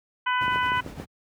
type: harmonic tone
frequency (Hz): 499.9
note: B4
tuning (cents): +21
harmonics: 2 / 3 / 4 / 5 / 6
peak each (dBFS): -24 / -27 / -32 / -36 / -34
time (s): 0.26-0.81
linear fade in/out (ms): 10
type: noise with tremolo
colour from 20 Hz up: brown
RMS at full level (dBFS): -31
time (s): 0.4-1.06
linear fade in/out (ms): 20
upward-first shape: triangle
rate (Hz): 8.7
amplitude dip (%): 60
type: clicks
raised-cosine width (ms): 2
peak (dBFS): -21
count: 5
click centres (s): 0.48 / 0.559 / 0.719 / 0.863 / 0.999
effects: high-pass 100 Hz 12 dB/octave